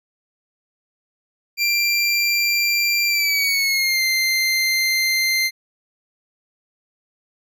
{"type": "tone with pitch glide", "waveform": "25% pulse", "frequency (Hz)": [2369, 2086], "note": ["D7", "C7"], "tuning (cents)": [14, -6], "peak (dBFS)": -13, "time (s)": [1.57, 5.51], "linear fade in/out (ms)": 50, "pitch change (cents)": -220, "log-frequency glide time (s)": [3.07, 4.03], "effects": []}